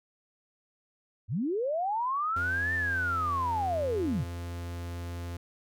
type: linear two-way sweep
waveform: sine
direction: up then down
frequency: 82.2 to 1804 to 82.2 Hz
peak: -27 dBFS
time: 1.28-4.26 s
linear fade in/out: 50 ms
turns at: 2.74 s
type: tone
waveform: 45% pulse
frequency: 86.3 Hz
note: F2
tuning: 20 cents flat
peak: -35 dBFS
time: 2.36-5.37 s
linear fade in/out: 5 ms
effects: none